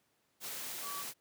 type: tone in noise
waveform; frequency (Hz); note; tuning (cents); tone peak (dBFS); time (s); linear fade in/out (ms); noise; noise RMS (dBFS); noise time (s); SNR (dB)
sine; 1144; D6; -46; -42; 0.82-1.05; 50; white; -42; 0.4-1.14; -3
effects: pink hiss -75 dBFS RMS until 1.2 s + high-pass 150 Hz 12 dB/octave